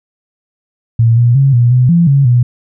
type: tone with pitch steps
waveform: sine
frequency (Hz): 115.1 / 119.7 / 136.9 / 120.1 / 125.8 / 170.7 / 139 / 122.1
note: A#2 / A#2 / C#3 / B2 / B2 / F3 / C#3 / B2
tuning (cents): -22 / +46 / -21 / -48 / +32 / -39 / +5 / -19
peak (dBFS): -5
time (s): 0.99-2.43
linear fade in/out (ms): 5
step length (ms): 180
effects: none